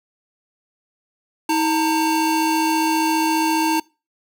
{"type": "tone pair together", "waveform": "square", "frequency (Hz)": [319.5, 903.7], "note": ["D#4", "A5"], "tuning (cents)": [46, 46], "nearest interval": "octave + tritone", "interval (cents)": 1800, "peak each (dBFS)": -20, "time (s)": [1.49, 3.8], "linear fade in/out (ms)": 5, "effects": ["noise-tail reverb RT60 0.3 s tail -24 dB re dry"]}